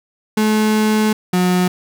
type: tone pair in turn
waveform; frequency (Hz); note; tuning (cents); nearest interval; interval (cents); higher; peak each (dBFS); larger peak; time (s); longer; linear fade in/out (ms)
35% pulse; 215.3 / 181.04; A3 / F#3; -37 / -37; minor third; 300; first; -11; neither; 0.37-1.13 / 1.33-1.68; first; 5
effects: none